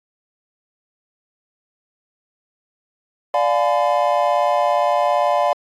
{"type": "chord", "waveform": "triangle", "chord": "D diminished seventh", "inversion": "none", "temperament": "just", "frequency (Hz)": [587.3, 704.8, 845.8, 1014.9], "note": ["D5", "F5", "Ab5", "Cb6"], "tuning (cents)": [0, 16, 31, 47], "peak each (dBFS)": [-17, -17, -21, -20], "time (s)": [3.34, 5.53], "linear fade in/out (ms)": 2, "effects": ["AAC 48 kbps"]}